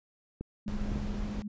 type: clicks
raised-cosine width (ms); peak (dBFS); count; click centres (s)
3; -24; 3; 0.41 / 0.918 / 0.959
type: tone with tremolo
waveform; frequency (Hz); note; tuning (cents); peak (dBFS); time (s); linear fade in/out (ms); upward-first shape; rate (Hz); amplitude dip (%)
sine; 207.7; G#3; 0; -33; 0.66-1.48; 5; triangle; 14; 65
type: noise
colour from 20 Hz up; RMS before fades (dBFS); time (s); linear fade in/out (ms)
brown; -35; 0.68-1.42; 0
effects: resampled to 16000 Hz